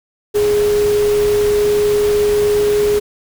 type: tone in noise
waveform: sine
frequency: 415.3 Hz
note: G#4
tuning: in tune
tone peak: -11 dBFS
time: 0.34-3 s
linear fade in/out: 20 ms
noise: pink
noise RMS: -26 dBFS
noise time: 0.34-3 s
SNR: +12 dB
effects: none